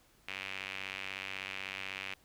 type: tone with band-pass filter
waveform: sawtooth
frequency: 96.2 Hz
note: G2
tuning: 32 cents flat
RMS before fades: -42 dBFS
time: 0.28-2.14 s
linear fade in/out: 5 ms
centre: 2500 Hz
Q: 3.5
effects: pink hiss -66 dBFS RMS until 2.24 s